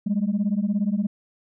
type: beating tone pair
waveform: sine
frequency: 196.2 / 213.2 Hz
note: G3 / G#3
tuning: +2 / +46 cents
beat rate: 17 Hz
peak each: -22 dBFS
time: 0.06-1.07 s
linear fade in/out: 10 ms
effects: tanh soft clip ceiling -16 dBFS